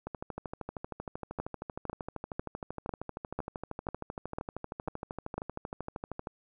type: two click trains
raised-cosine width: 1 ms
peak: -23 / -19 dBFS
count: 81 / 9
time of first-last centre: 0.07-6.272 / 1.4-5.38 s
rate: 12.9 / 2.01 Hz
effects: none